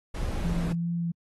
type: noise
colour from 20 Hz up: brown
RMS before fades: -30 dBFS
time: 0.14-0.73 s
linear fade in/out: 10 ms
type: tone with vibrato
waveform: sine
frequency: 170 Hz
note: F3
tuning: 46 cents flat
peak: -26 dBFS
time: 0.44-1.12 s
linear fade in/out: 10 ms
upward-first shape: sine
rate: 2.6 Hz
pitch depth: 11 cents each way
effects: AAC 32 kbps